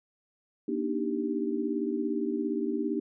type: chord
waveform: sine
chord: Eb major seventh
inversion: second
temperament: equal with one note detuned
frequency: 238.3 / 293.7 / 311.1 / 392 Hz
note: Bb3 / D4 / Eb4 / G4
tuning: +38 / 0 / 0 / 0 cents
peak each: -33 dBFS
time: 0.68-3 s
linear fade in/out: 5 ms
effects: none